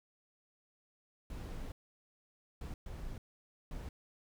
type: noise bursts at uneven times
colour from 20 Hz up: brown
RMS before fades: -43 dBFS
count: 4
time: 1.3-1.72 / 2.61-2.74 / 2.86-3.18 / 3.71-3.89 s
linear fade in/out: 2 ms
effects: none